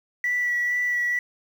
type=tone with vibrato; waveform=sine; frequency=1954 Hz; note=B6; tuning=19 cents flat; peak=-20 dBFS; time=0.24-1.19 s; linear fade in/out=2 ms; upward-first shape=sine; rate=2.2 Hz; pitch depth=13 cents each way; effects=tanh soft clip ceiling -18 dBFS + 8-bit